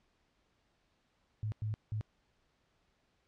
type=tone bursts at uneven times; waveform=sine; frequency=107.3 Hz; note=A2; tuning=43 cents flat; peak=-33 dBFS; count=3; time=1.43-1.52 / 1.62-1.74 / 1.92-2.01 s; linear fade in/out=0 ms; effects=pink hiss -75 dBFS RMS until 3.27 s + low-pass 5000 Hz 12 dB/octave